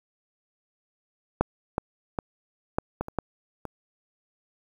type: clicks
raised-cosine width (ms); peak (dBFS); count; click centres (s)
1; -6 / -10 / -13 / -9 / -14 / -22 / -11 / -20; 8; 1.41 / 1.781 / 2.188 / 2.785 / 3.01 / 3.084 / 3.187 / 3.653
effects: 8-bit